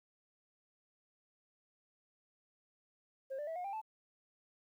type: tone with pitch steps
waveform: sine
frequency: 535 / 590.2 / 651.1 / 718.3 / 792.4 / 874.1 Hz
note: C5 / D5 / E5 / F5 / G5 / A5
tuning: +38 / +8 / -22 / +48 / +18 / -12 cents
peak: -36 dBFS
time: 3.3-3.816 s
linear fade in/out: 20 ms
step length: 86 ms
effects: tanh soft clip ceiling -37 dBFS + 12-bit